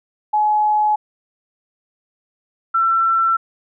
sine tone pair in turn, 847 / 1344.5 Hz, G#5 / E6, +34 / +34 cents, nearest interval minor sixth, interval 800 cents, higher second, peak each -13 dBFS, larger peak neither, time 0.33-0.96 / 2.74-3.37 s, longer neither, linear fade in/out 10 ms, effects none

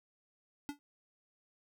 square tone with exponential decay, 288.6 Hz, D4, 30 cents flat, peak -34 dBFS, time 0.69-0.79 s, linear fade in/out 0 ms, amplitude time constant 20 ms, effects none

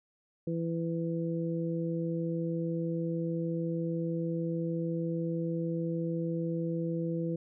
harmonic tone, 166.4 Hz, E3, 17 cents sharp, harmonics 1 / 2 / 3, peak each -32 / -35 / -37 dBFS, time 0.47-7.36 s, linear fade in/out 5 ms, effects none

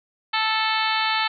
harmonic tone with a mistuned harmonic, 439 Hz, A4, 4 cents flat, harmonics 2 / 3 / 4 / 5 / 6 / 7 / 8 / 9 / 10, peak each -25 / -27 / -28 / -29 / -30 / -30 / -31 / -32 / -32 dBFS, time 0.33-1.28 s, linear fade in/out 10 ms, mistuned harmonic 8, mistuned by +29 cents, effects none

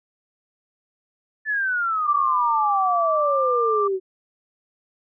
sine exponential sweep, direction down, 1760 to 370 Hz, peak -20 dBFS, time 1.45-4 s, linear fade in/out 50 ms
sine tone with vibrato, 1174.7 Hz, D6, in tune, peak -20 dBFS, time 2.06-3.88 s, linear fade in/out 10 ms, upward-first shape sine, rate 0.84 Hz, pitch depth 26 cents each way
effects none

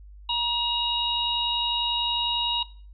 harmonic tone, 951 Hz, A#5, 34 cents sharp, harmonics 1 / 3 / 4, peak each -28 / -28 / -28 dBFS, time 0.29-2.63 s, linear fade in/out 5 ms, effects noise-tail reverb RT60 0.4 s tail -17 dB re dry + added 50 Hz sine -43 dBFS peak until 2.93 s

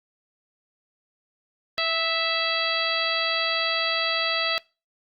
harmonic tone with a mistuned harmonic, 659.3 Hz, E5, in tune, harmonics 1 / 2 / 3 / 4 / 5 / 6 / 7, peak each -30 / -30 / -30 / -30 / -30 / -30 / -30 dBFS, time 1.78-4.58 s, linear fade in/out 0 ms, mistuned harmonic 2, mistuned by -21 cents, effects noise-tail reverb RT60 0.3 s tail -24 dB re dry + Opus 48 kbps

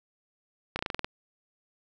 slowing click train, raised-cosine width 0.3 ms, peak -14 dBFS, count 8, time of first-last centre 0.76-1.045 s, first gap 31 ms, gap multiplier 1.09, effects none

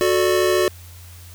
square chord, D major, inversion first, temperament just, 367.1 / 440.5 / 587.3 Hz, F#4 / A4 / D5, -14 / +2 / 0 cents, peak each -18 / -24 / -22 dBFS, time 0.01-0.68 s, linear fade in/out 0 ms, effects added 87 Hz sine -39 dBFS peak until 1.34 s + white hiss -46 dBFS RMS until 1.34 s

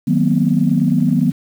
sine chord, B major seventh, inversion first, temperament equal with one note detuned, 155.56 / 185 / 233.1 / 252.9 Hz, D#3 / F#3 / A#3 / B3, 0 / 0 / 0 / +41 cents, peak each -17 dBFS, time 0.07-1.32 s, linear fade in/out 10 ms, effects tanh soft clip ceiling -1 dBFS + 7-bit

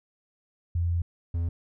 sine / triangle tone pair in turn, 85.7 / 84.67 Hz, F2 / E2, -32 / +47 cents, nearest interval unison, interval 21 cents, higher first, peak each -23 dBFS, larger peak neither, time 0.75-1.02 / 1.34-1.49 s, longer first, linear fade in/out 5 ms, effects none

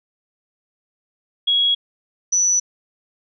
sine tone pair in turn, 3322 / 5941 Hz, G#7 / F#8, 0 / +6 cents, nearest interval minor seventh, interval 1006 cents, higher second, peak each -14 dBFS, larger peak neither, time 1.47-1.75 / 2.32-2.6 s, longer neither, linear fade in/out 10 ms, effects none

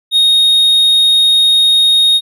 triangle tone, 3725 Hz, A#7, 2 cents flat, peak -5 dBFS, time 0.11-2.21 s, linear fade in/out 50 ms, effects none

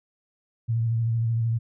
sine tone with vibrato, 114.8 Hz, A#2, 26 cents flat, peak -21 dBFS, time 0.68-1.59 s, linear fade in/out 20 ms, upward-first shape sine, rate 13 Hz, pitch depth 35 cents each way, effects none

